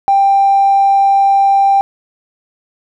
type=tone with tanh clipping; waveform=triangle; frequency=789 Hz; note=G5; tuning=11 cents sharp; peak=-6 dBFS; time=0.08-1.81 s; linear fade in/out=0 ms; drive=1 dB; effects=none